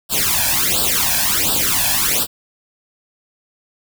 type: noise with flanger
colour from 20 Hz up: white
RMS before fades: -17 dBFS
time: 0.09-2.27 s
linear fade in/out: 50 ms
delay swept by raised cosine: 0.23 to 1.23 ms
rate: 1.4 Hz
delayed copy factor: +0.95
effects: none